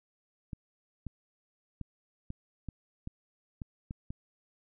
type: clicks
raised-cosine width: 5 ms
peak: -26 dBFS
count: 9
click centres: 0.532 / 1.067 / 1.813 / 2.304 / 2.687 / 3.074 / 3.618 / 3.909 / 4.105 s
effects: none